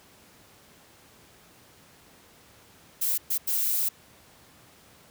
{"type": "noise bursts at uneven times", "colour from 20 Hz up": "violet", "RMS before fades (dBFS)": -26, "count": 3, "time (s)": [[3.01, 3.18], [3.3, 3.38], [3.47, 3.89]], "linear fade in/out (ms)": 10, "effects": ["pink hiss -55 dBFS RMS until 5.1 s", "high-pass 80 Hz 12 dB/octave"]}